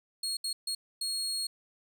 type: tone bursts at uneven times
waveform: 30% pulse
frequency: 4295 Hz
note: C8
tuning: 44 cents sharp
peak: -28 dBFS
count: 4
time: 0.23-0.37 / 0.44-0.53 / 0.67-0.75 / 1.01-1.47 s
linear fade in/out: 5 ms
effects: none